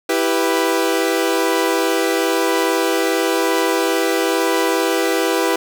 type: chord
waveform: sawtooth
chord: E minor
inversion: none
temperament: equal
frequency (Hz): 329.6 / 392 / 493.9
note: E4 / G4 / B4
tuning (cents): 0 / 0 / 0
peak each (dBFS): -16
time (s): 0.09-5.56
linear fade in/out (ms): 5
effects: 8-bit